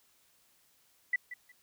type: tone with echo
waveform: sine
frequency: 1975.5 Hz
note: B6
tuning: in tune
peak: -25 dBFS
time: 1.13-1.16 s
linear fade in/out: 5 ms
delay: 180 ms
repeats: 2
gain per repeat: -14 dB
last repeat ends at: 1.52 s
effects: white hiss -68 dBFS RMS until 1.62 s